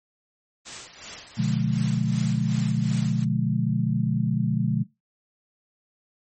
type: noise with tremolo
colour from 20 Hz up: white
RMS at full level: -36 dBFS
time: 0.65-3.25 s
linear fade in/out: 20 ms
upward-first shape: sine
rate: 2.7 Hz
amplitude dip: 65%
type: chord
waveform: sine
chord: B diminished seventh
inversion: none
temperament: just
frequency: 123.47 / 148.16 / 177.8 / 213.4 Hz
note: B2 / D3 / F3 / Ab3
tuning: 0 / +16 / +31 / +47 cents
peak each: -26 dBFS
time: 1.37-4.84 s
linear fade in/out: 20 ms
effects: noise-tail reverb RT60 0.2 s tail -19 dB re dry + MP3 32 kbps